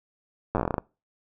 slowing click train, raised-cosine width 1 ms, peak -11 dBFS, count 12, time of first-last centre 0.55-0.782 s, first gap 9 ms, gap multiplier 1.16, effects noise-tail reverb RT60 0.3 s tail -24 dB re dry

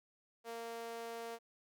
sawtooth tone with high-pass filter, 231 Hz, A#3, 16 cents flat, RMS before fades -45 dBFS, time 0.44-1.39 s, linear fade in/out 50 ms, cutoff 530 Hz, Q 2.4, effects none

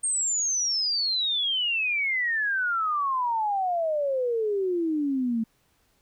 sine exponential sweep, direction down, 8700 to 220 Hz, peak -23 dBFS, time 0.03-5.44 s, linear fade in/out 10 ms, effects pink hiss -67 dBFS RMS until 6.01 s

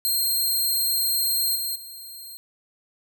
10% pulse tone with level steps, 4194 Hz, C8, 3 cents sharp, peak -14 / -19 / -31 dBFS, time 0.05-2.37 s, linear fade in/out 0 ms, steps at 1.55 / 1.75 s, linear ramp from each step 10 ms, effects none

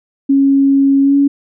sine tone with pitch glide, 275.1 to 280.9 Hz, C#4 to C#4, -13 to +23 cents, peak -7 dBFS, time 0.29-1.28 s, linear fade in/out 10 ms, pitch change +36 cents, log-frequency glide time 1.02-1.16 s, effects none

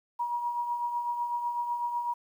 sine tone with tremolo, 957 Hz, A#5, 45 cents sharp, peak -26 dBFS, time 0.19-2.14 s, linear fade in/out 10 ms, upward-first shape triangle, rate 8 Hz, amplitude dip 55%, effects 10-bit

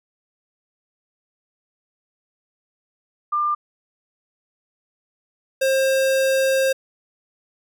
sine / square tone pair in turn, 1196 / 532.8 Hz, D6 / C5, +31 / +31 cents, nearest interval octave + major second, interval 1400 cents, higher first, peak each -18 / -17 dBFS, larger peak second, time 3.32-3.55 / 5.61-6.73 s, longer second, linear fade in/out 10 ms, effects none

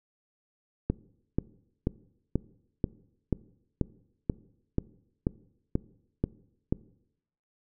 click train, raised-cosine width 3 ms, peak -12 dBFS, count 13, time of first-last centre 0.9-6.725 s, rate 2.06 Hz, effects noise-tail reverb RT60 0.8 s tail -21 dB re dry

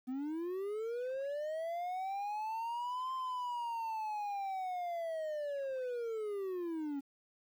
triangle linear two-way sweep, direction up then down, 248 to 1046.5 to 272.2 Hz, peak -34 dBFS, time 0.07-7.01 s, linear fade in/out 20 ms, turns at 3.13 s, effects 11-bit

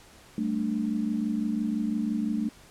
sine chord, G suspended second, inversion none, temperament equal with one note detuned, 196 / 221.9 / 293.7 Hz, G3 / A3 / D4, 0 / +15 / 0 cents, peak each -33 / -27 / -32 dBFS, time 0.38-2.49 s, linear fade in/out 2 ms, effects pink hiss -53 dBFS RMS until 2.7 s + low-pass 11000 Hz 12 dB/octave

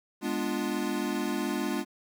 square chord, G# diminished seventh, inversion none, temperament equal, 207.7 / 246.9 / 293.7 / 349.2 Hz, G#3 / B3 / D4 / F4, 0 / 0 / 0 / 0 cents, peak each -35 / -35 / -34 / -35 dBFS, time 0.21-1.85 s, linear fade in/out 50 ms, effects 10-bit

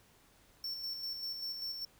square tone with tremolo, 5430 Hz, F8, 50 cents flat, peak -37 dBFS, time 0.64-1.85 s, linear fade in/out 2 ms, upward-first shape square, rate 5.1 Hz, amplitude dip 40%, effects pink hiss -65 dBFS RMS until 1.99 s

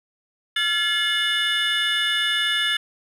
triangle tone cluster, 1381 / 1714 / 2145 / 2927 / 3546 Hz, F6 / A6 / C7 / F#7 / A7, -20 / -46 / +42 / -19 / +13 cents, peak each -29 / -23 / -29 / -23 / -23 dBFS, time 0.56-2.77 s, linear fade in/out 5 ms, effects none

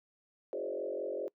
sine tone with frequency modulation, 470 Hz, A#4, 14 cents sharp, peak -33 dBFS, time 0.53-1.28 s, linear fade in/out 0 ms, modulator 45 Hz, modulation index 2.7, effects noise-tail reverb RT60 0.1 s tail -24 dB re dry + high-pass 300 Hz 12 dB/octave

